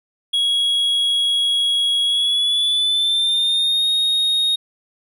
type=tone with pitch glide; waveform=triangle; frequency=3322 to 3729 Hz; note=G#7 to A#7; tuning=0 to 0 cents; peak=-14 dBFS; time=0.33-4.56 s; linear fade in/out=10 ms; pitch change=+200 cents; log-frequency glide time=2.04-3.89 s; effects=none